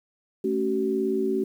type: chord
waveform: sine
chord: F# minor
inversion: first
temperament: equal with one note detuned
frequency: 220 / 277.2 / 379.1 Hz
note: A3 / C#4 / F#4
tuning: 0 / 0 / +42 cents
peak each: -29 / -29 / -24 dBFS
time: 0.44-1.44 s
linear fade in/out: 5 ms
effects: 9-bit